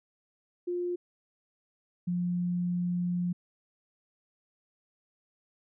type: tone pair in turn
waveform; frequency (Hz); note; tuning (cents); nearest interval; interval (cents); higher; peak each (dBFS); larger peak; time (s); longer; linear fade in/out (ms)
sine; 353.5 / 176.75; F4 / F3; +21 / +21; octave; 1200; first; -29 / -27; second; 0.67-0.96 / 2.07-3.33; second; 10
effects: none